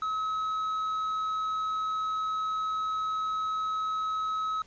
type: tone with hard clipping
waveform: sine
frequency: 1283 Hz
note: E6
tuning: 47 cents flat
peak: -29 dBFS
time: 0.02-4.62 s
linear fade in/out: 2 ms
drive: 3 dB
effects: pink hiss -58 dBFS RMS until 4.66 s + resampled to 16000 Hz